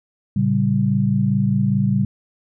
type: chord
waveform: sine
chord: G diminished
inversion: first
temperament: equal with one note detuned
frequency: 113.68 / 138.59 / 196 Hz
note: Bb2 / Db3 / G3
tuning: -43 / 0 / 0 cents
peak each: -21 / -20 / -18 dBFS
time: 0.36-2.05 s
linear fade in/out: 5 ms
effects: none